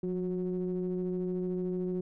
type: ring-modulated tone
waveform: triangle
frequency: 92.9 Hz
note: F#2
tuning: 7 cents sharp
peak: -25 dBFS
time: 0.03-2.01 s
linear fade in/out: 5 ms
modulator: 272 Hz
effects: none